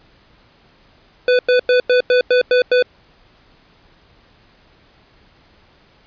square tone bursts, 498 Hz, B4, 14 cents sharp, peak -11 dBFS, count 8, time 1.28-2.825 s, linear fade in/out 2 ms, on 110 ms, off 95 ms, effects pink hiss -52 dBFS RMS until 6.06 s + resampled to 11025 Hz

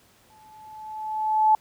sine tone with exponential growth, 865 Hz, A5, 30 cents flat, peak -13 dBFS, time 0.3-1.55 s, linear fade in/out 2 ms, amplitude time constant 270 ms, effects pink hiss -58 dBFS RMS until 1.6 s + high-pass 60 Hz 12 dB/octave

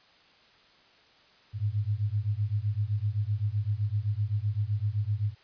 sine beating tone pair, 100.3 / 108.1 Hz, G2 / A2, +40 / -30 cents, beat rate 7.8 Hz, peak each -29 / -29 dBFS, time 1.53-5.35 s, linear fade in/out 50 ms, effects white hiss -59 dBFS RMS until 5.43 s + resampled to 11025 Hz

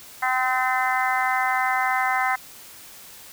harmonic tone, 256.7 Hz, C4, 33 cents flat, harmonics 3 / 4 / 5 / 6 / 7 / 8, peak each -24 / -27 / -28 / -29 / -29 / -27 dBFS, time 0.22-2.36 s, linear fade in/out 10 ms, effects white hiss -44 dBFS RMS until 3.32 s

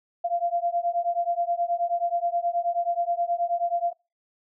sine beating tone pair, 687 / 696.4 Hz, F5 / F5, -29 / -5 cents, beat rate 9.4 Hz, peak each -26 dBFS, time 0.24-3.93 s, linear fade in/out 10 ms, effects noise-tail reverb RT60 0.3 s tail -26 dB re dry

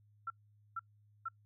sine tone bursts, 1351 Hz, E6, 42 cents sharp, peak -36 dBFS, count 3, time 0.27-1.286 s, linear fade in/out 5 ms, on 32 ms, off 460 ms, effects noise-tail reverb RT60 0.1 s tail -25 dB re dry + added 104 Hz sine -64 dBFS peak until 1.45 s

